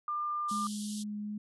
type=tone; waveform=sine; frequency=1198 Hz; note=D6; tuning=34 cents sharp; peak=-31 dBFS; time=0.08-0.67 s; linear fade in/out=2 ms
type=high-pass noise; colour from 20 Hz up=white; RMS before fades=-41 dBFS; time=0.48-1.04 s; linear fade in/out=20 ms; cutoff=3000 Hz; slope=96 dB/octave
type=tone with vibrato; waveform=sine; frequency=209.1 Hz; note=G#3; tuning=12 cents sharp; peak=-35 dBFS; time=0.51-1.38 s; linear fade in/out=5 ms; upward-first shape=triangle; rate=2.6 Hz; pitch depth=9 cents each way
effects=resampled to 24000 Hz